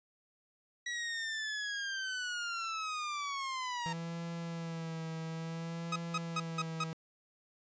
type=linear sweep; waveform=sawtooth; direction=down; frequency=1935 to 920 Hz; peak=-32 dBFS; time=0.86-3.93 s; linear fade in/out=5 ms
type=tone with vibrato; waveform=45% pulse; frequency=165.1 Hz; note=E3; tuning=3 cents sharp; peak=-38 dBFS; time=3.86-6.93 s; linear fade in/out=0 ms; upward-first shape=sine; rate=0.58 Hz; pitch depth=35 cents each way
type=tone bursts; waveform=sawtooth; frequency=1265 Hz; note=D#6; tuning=28 cents sharp; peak=-28 dBFS; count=5; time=5.92-6.84 s; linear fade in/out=5 ms; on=40 ms; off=180 ms
effects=resampled to 16000 Hz